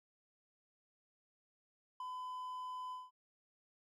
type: tone with ADSR envelope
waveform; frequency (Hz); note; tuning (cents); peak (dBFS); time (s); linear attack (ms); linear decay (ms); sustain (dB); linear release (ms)
triangle; 1009; B5; +37; -37; 2-3.11; 4; 6; -3; 190
effects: none